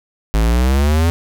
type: exponential sweep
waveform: square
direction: up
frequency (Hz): 52.2 to 85.4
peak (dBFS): -12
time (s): 0.34-1.1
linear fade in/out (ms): 0
effects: none